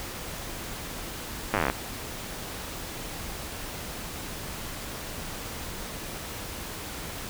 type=slowing click train; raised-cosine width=0.5 ms; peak=-9 dBFS; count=14; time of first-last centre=1.54-1.699 s; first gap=9 ms; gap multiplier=1.05; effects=pink hiss -37 dBFS RMS until 7.29 s